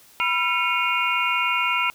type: tone cluster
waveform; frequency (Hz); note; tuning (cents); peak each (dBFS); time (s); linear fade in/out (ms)
sine; 982 / 1358 / 2185 / 2464 / 2789; B5 / F6 / C#7 / D#7 / F7; -10 / -49 / -26 / -17 / -3; -26; 0.2-1.9; 0
effects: white hiss -52 dBFS RMS until 1.94 s